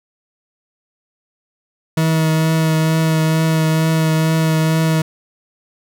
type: tone with vibrato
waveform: 40% pulse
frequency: 159.5 Hz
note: D#3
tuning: 43 cents sharp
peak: -12 dBFS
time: 1.97-5.02 s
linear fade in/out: 5 ms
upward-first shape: triangle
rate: 2.2 Hz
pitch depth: 17 cents each way
effects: none